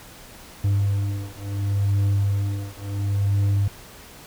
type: beating tone pair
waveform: triangle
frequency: 99.7 / 100.41 Hz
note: G2 / G2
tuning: +30 / +42 cents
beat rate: 0.71 Hz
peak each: -21 dBFS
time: 0.64-3.68 s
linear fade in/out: 5 ms
effects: pink hiss -44 dBFS RMS until 4.26 s